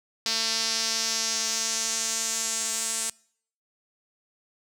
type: tone with band-pass filter sweep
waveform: sawtooth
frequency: 224.8 Hz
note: A3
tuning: 37 cents sharp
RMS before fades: -28 dBFS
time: 0.26-3.1 s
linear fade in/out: 0 ms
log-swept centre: 4900 to 8000 Hz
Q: 3
effects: noise-tail reverb RT60 0.6 s tail -25 dB re dry